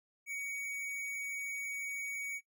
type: tone with tanh clipping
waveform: sine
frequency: 2247 Hz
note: C#7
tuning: 23 cents sharp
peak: -39 dBFS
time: 0.26-2.41 s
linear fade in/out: 50 ms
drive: 18 dB
effects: noise-tail reverb RT60 0.1 s tail -18 dB re dry